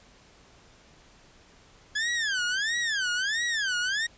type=tone with vibrato; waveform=sawtooth; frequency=1661.2 Hz; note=G#6; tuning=in tune; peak=-22 dBFS; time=1.95-4.07 s; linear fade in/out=10 ms; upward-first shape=sine; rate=1.5 Hz; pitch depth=250 cents each way; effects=pink hiss -56 dBFS RMS until 4.17 s + resampled to 16000 Hz